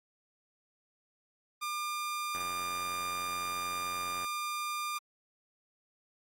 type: tone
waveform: sawtooth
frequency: 1200 Hz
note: D6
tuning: 37 cents sharp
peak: -30 dBFS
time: 1.61-4.99 s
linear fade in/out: 20 ms
type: click train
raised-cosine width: 0.5 ms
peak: -31 dBFS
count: 171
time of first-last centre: 2.35-4.245 s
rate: 89.7 Hz
effects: AAC 48 kbps